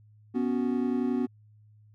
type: chord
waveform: triangle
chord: B suspended second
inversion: none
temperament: just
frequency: 246.9 / 277.8 / 370.4 Hz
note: B3 / C#4 / F#4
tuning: 0 / +4 / +2 cents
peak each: -25 / -29 / -31 dBFS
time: 0.34-1.27 s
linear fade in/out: 20 ms
effects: added 106 Hz sine -54 dBFS peak until 1.94 s